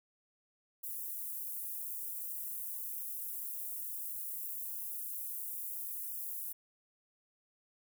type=high-pass noise; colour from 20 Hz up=pink; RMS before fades=-41 dBFS; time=0.83-6.53 s; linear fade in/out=10 ms; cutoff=12000 Hz; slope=24 dB/octave; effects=none